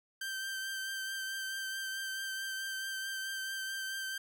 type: tone with vibrato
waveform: sawtooth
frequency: 1563 Hz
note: G6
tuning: 6 cents flat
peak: -33 dBFS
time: 0.21-4.18 s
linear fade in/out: 5 ms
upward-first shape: triangle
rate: 4.6 Hz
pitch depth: 21 cents each way
effects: none